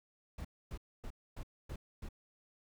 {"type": "noise bursts", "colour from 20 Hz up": "brown", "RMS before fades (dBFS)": -43, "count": 6, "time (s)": [0.38, 2.088], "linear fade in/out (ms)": 5, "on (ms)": 68, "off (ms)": 260, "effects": []}